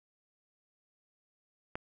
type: click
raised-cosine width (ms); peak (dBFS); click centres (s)
0.5; -21; 1.755
effects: none